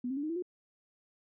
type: tone with pitch steps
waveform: sine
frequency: 246.9 / 266.2 / 286.9 / 309.3 / 333.4 / 359.4 Hz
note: B3 / C4 / D4 / D#4 / E4 / F4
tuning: 0 / +30 / -40 / -10 / +20 / +50 cents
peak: -32 dBFS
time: 0.04-0.424 s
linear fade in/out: 5 ms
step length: 64 ms
effects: none